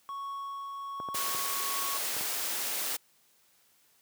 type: tone with tremolo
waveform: triangle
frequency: 1108.7 Hz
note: C#6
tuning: in tune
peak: -33 dBFS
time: 0.09-1.97 s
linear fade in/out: 0 ms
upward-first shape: triangle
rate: 1.2 Hz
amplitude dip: 25%
type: clicks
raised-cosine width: 1 ms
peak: -26 dBFS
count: 6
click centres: 1.001 / 1.087 / 1.146 / 1.348 / 2.166 / 2.21 s
type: high-pass noise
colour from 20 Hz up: white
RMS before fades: -33 dBFS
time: 1.14-2.97 s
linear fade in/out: 10 ms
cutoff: 300 Hz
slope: 12 dB/octave
effects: white hiss -66 dBFS RMS until 4.01 s + high-pass 100 Hz 12 dB/octave

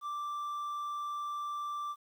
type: tone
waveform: triangle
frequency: 1174.7 Hz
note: D6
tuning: in tune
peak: -33 dBFS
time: 0.01-1.96 s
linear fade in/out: 50 ms
effects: 11-bit

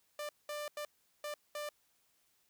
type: tone bursts at uneven times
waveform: sawtooth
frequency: 593 Hz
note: D5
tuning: 17 cents sharp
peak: -35 dBFS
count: 5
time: 0.19-0.29 / 0.49-0.68 / 0.77-0.85 / 1.24-1.34 / 1.55-1.69 s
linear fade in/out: 2 ms
effects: white hiss -74 dBFS RMS until 2.49 s

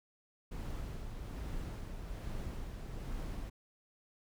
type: noise with tremolo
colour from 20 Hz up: brown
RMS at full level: -40 dBFS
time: 0.51-3.5 s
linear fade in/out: 10 ms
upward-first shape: sine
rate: 1.2 Hz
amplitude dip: 35%
effects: none

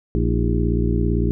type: harmonic tone with a mistuned harmonic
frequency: 57.9 Hz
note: A#1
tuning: 11 cents flat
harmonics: 1 / 2 / 3 / 4 / 5 / 6 / 7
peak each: -20 / -23 / -25 / -26 / -27 / -28 / -28 dBFS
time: 0.15-1.31 s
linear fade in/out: 0 ms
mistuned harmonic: 5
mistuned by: +120 cents
effects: none

